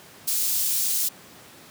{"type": "high-pass noise", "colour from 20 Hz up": "white", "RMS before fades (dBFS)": -24, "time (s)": [0.27, 1.09], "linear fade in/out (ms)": 10, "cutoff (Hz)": 4900, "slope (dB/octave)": 12, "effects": ["pink hiss -47 dBFS RMS until 1.7 s", "high-pass 150 Hz 12 dB/octave"]}